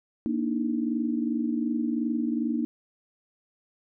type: tone cluster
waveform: sine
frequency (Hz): 234.9 / 294.1 / 316.8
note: A#3 / D4 / D#4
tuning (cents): +13 / +3 / +31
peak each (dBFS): -27 / -30 / -31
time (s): 0.26-2.65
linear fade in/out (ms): 0
effects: none